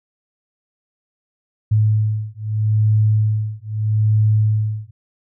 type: beating tone pair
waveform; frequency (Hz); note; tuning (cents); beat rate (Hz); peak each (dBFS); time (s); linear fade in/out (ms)
sine; 107.1 / 107.89; A2 / A2; -46 / -34; 0.79; -17; 1.71-4.91; 10
effects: none